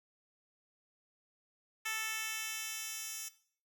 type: tone with high-pass filter sweep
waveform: 10% pulse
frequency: 440 Hz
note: A4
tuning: in tune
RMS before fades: -40 dBFS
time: 1.85-3.29 s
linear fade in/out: 10 ms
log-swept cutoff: 1800 to 5400 Hz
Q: 0.88
effects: noise-tail reverb RT60 0.5 s tail -17 dB re dry